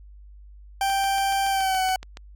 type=tone with pitch glide; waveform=40% pulse; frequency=784 to 749.9 Hz; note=G5 to F#5; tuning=0 to +23 cents; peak=-20 dBFS; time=0.81-1.96 s; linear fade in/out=2 ms; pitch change=-77 cents; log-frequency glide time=1.49-1.82 s
type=click train; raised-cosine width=0.2 ms; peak=-21 dBFS; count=10; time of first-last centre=0.9-2.171 s; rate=7.08 Hz
effects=added 50 Hz sine -43 dBFS peak until 2.35 s